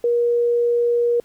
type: tone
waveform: sine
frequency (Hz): 476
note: A#4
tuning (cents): +36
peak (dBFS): -15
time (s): 0.04-1.2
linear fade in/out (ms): 2
effects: pink hiss -57 dBFS RMS until 1.24 s